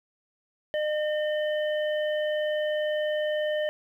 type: harmonic tone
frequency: 607 Hz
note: D#5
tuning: 43 cents flat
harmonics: 1 / 3 / 5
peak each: -25 / -35 / -39 dBFS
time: 0.74-3.69 s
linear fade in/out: 0 ms
effects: 10-bit